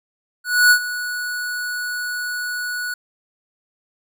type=tone with ADSR envelope; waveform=square; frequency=1469 Hz; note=F#6; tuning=13 cents flat; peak=-9 dBFS; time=0.44-2.94 s; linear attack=270 ms; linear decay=78 ms; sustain=-15 dB; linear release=4 ms; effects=none